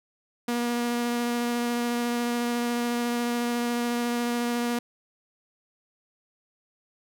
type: tone with vibrato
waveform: sawtooth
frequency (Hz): 239.1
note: A#3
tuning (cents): +44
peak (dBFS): -21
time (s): 0.48-4.79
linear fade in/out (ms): 5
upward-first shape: sine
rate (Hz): 14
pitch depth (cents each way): 9
effects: none